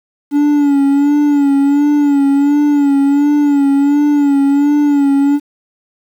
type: tone with vibrato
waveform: triangle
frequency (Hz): 285.4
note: D4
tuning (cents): -49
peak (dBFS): -6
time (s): 0.31-5.4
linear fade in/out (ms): 50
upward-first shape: sine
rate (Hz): 1.4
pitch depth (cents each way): 51
effects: 7-bit